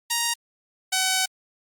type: tone pair in turn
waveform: 5% pulse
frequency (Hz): 937 / 754.9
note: A#5 / F#5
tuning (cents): +9 / +35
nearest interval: major third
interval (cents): 374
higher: first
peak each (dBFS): -10 / -9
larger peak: second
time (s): 0.1-0.34 / 0.92-1.26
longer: second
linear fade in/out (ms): 10
effects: Opus 24 kbps